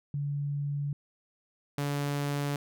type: tone pair in turn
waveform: sine / sawtooth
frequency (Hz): 143.4 / 143.4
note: D3 / D3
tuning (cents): -41 / -41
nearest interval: unison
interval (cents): 0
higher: neither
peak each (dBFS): -29 / -25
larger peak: second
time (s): 0.14-0.93 / 1.78-2.56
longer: first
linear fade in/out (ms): 2
effects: none